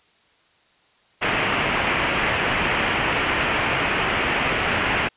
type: low-pass noise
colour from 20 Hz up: white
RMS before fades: -22 dBFS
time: 1.21-5.09 s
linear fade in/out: 20 ms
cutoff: 2900 Hz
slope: 48 dB/octave
effects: white hiss -59 dBFS RMS until 5.16 s + resampled to 8000 Hz